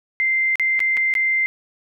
sine tone with dropouts, 2086 Hz, C7, 6 cents flat, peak -16 dBFS, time 0.2-1.46 s, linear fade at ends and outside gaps 0 ms, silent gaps 0.556-0.597 / 0.793-0.803 / 0.969-0.973 / 1.139-1.152 s, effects none

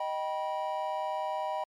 triangle chord, Eb augmented, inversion none, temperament just, 622.3 / 777.8 / 972.3 Hz, Eb5 / G5 / B5, 0 / -14 / -27 cents, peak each -33 dBFS, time 0-1.64 s, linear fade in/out 5 ms, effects MP3 96 kbps

